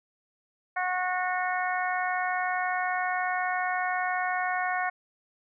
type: harmonic tone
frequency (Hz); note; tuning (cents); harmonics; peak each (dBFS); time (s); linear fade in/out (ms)
365.5; F#4; -21; 2 / 3 / 4 / 5 / 6; -29 / -34 / -33 / -33 / -37; 0.76-4.9; 10
effects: none